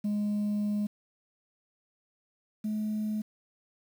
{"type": "tone pair in turn", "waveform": "sine", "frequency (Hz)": [207.7, 213.9], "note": ["G#3", "A3"], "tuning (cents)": [0, -49], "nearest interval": "minor second", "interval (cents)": 51, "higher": "second", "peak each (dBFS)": [-24, -27], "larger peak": "first", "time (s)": [[0.04, 0.87], [2.64, 3.22]], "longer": "first", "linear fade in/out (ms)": 10, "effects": ["tanh soft clip ceiling -26 dBFS", "9-bit"]}